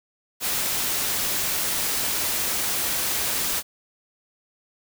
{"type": "noise", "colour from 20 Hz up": "white", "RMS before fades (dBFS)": -25, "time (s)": [0.4, 3.63], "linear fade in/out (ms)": 50, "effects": []}